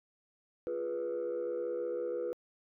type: chord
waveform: sine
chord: F diminished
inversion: none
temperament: equal with one note detuned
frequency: 349.2 / 415.3 / 490.5 Hz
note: F4 / Ab4 / Cb5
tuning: 0 / 0 / -12 cents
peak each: -38 / -39 / -33 dBFS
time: 0.67-2.33 s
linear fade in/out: 0 ms
effects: tanh soft clip ceiling -29 dBFS